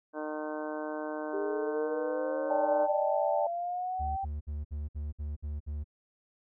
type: harmonic tone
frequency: 153 Hz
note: D#3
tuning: 29 cents flat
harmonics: 2 / 3 / 4 / 5 / 6 / 7 / 8 / 9 / 10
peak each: -38 / -41 / -38 / -45 / -45 / -46 / -52 / -55 / -46 dBFS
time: 0.13-2.88 s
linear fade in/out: 50 ms
type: linear sweep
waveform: sine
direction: up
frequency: 395.4 to 784 Hz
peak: -31 dBFS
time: 1.33-4.25 s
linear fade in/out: 10 ms
type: chord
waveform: sine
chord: D suspended fourth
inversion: none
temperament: equal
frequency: 587.3 / 784 / 880 Hz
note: D5 / G5 / A5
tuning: 0 / 0 / 0 cents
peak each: -29 / -32 / -34 dBFS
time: 2.5-3.47 s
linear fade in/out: 5 ms
type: tone bursts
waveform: triangle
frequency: 74.1 Hz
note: D2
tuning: 16 cents sharp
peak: -31 dBFS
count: 8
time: 3.99-5.843 s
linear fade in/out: 20 ms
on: 180 ms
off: 59 ms
effects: none